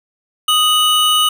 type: tone pair together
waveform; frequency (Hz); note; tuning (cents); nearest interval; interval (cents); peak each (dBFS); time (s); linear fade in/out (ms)
square; 1244.5 / 2955; D#6 / F#7; 0 / -3; octave + minor third; 1497; -16 / -13; 0.48-1.29; 5
effects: none